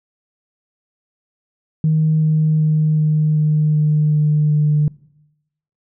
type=tone with pitch steps; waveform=sine; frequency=156.6 / 155.61 / 154.62 / 153.64 / 152.67 / 151.7 / 150.74 / 149.79 Hz; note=D#3 / D#3 / D#3 / D#3 / D#3 / D#3 / D3 / D3; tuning=+11 / +1 / -11 / -22 / -33 / -44 / +45 / +35 cents; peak=-11 dBFS; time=1.84-4.88 s; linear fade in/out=2 ms; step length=380 ms; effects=noise-tail reverb RT60 0.9 s tail -23 dB re dry + tanh soft clip ceiling -7 dBFS